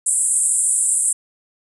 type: band-pass noise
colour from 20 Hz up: pink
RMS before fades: -18 dBFS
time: 0.06-1.13 s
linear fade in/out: 5 ms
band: 7800 to 10000 Hz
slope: 96 dB/octave
effects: none